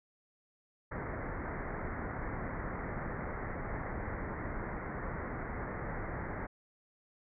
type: low-pass noise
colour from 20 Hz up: pink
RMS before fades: -39 dBFS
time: 0.91-6.47 s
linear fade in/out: 10 ms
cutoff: 2100 Hz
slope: 96 dB/octave
effects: none